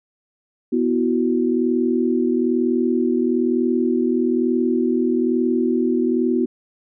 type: chord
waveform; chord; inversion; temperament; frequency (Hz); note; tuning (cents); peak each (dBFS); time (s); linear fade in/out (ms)
sine; B suspended fourth; none; just; 246.9 / 329.3 / 370.4; B3 / E4 / F#4; 0 / -2 / +2; -19 / -22 / -21; 0.72-6.46; 10
effects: none